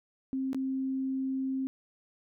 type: tone with dropouts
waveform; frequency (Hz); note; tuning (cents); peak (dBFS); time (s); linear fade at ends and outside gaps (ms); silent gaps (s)
sine; 265.1; C4; +23; -29; 0.33-1.67; 0; 0.531-0.546
effects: none